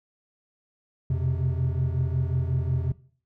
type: tone cluster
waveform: triangle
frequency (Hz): 85.7 / 126.9 / 132.4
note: F2 / B2 / C3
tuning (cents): -32 / +47 / +21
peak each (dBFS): -25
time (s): 1.1-2.92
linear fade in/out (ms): 5
effects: noise-tail reverb RT60 0.5 s tail -20 dB re dry + tanh soft clip ceiling -12 dBFS